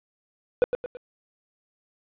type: tone with echo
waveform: triangle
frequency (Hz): 493.9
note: B4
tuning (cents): 0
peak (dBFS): -13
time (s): 0.62-0.64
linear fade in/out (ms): 0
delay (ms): 110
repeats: 3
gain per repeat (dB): -7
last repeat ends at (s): 0.97
effects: resampled to 8000 Hz + 9-bit